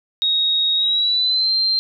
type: tone with pitch glide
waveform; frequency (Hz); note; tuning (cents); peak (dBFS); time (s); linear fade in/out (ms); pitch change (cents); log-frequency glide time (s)
sine; 3765 to 4153; A#7 to C8; +16 to -14; -15; 0.22-1.79; 0; +170; 0.75-1.53
effects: none